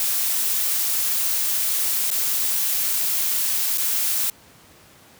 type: noise with dropouts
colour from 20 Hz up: blue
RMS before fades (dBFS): -22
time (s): 0-4.3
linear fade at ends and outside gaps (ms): 2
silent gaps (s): 2.104-2.113 / 3.775-3.78
effects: pink hiss -50 dBFS RMS until 5.19 s + high-pass 80 Hz 12 dB/octave